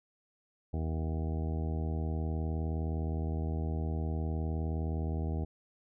harmonic tone, 79.5 Hz, D#2, 38 cents sharp, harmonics 1 / 2 / 3 / 4 / 5 / 6 / 8 / 9 / 10, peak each -32 / -38 / -42 / -44 / -46 / -48 / -50 / -51 / -52 dBFS, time 0.73-5.45 s, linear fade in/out 10 ms, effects none

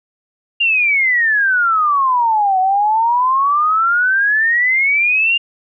sine exponential two-way sweep, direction down then up, 2822 to 740 to 2822 Hz, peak -11 dBFS, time 0.6-5.38 s, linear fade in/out 10 ms, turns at 2.59 s, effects none

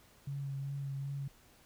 sine tone with vibrato, 138.59 Hz, C#3, in tune, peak -36 dBFS, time 0.27-1.28 s, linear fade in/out 5 ms, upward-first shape sine, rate 2.6 Hz, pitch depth 20 cents each way, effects pink hiss -63 dBFS RMS until 1.65 s

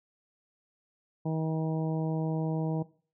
harmonic tone, 159.2 Hz, D#3, 40 cents sharp, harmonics 1 / 2 / 3 / 4 / 5 / 6, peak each -29 / -35 / -39 / -41 / -43 / -45 dBFS, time 1.25-2.83 s, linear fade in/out 10 ms, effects noise-tail reverb RT60 0.4 s tail -18 dB re dry

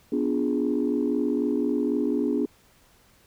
sine chord, B diminished seventh, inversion none, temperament equal with one note detuned, 246.9 / 290.8 / 349.2 / 415.3 Hz, B3 / D4 / F4 / Ab4, 0 / -17 / 0 / 0 cents, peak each -26 / -25 / -30 / -28 dBFS, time 0.12-2.46 s, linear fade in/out 5 ms, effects tanh soft clip ceiling -14 dBFS + pink hiss -59 dBFS RMS until 3.26 s

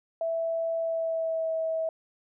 sine tone with pitch glide, 659.3 to 646.5 Hz, E5 to E5, 0 to -34 cents, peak -26 dBFS, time 0.21-1.89 s, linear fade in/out 2 ms, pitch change -34 cents, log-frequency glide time 0.78-1.52 s, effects none

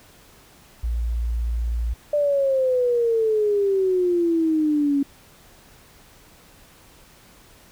sine tone, 58 Hz, A#1, 8 cents flat, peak -21 dBFS, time 0.83-1.94 s, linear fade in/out 10 ms
sine exponential sweep, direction down, 594 to 276.9 Hz, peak -17 dBFS, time 2.13-5.03 s, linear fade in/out 5 ms
effects pink hiss -51 dBFS RMS until 7.71 s

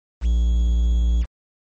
triangle tone with quantisation, 58.27 Hz, A#1, in tune, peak -13 dBFS, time 0.21-1.26 s, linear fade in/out 50 ms, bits 7, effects MP3 32 kbps

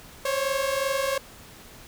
sawtooth tone pair together, 533 / 555.7 Hz, C5 / C#5, +32 / +4 cents, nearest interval minor second, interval 72 cents, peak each -23 dBFS, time 0.25-1.18 s, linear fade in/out 5 ms, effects pink hiss -47 dBFS RMS until 1.87 s

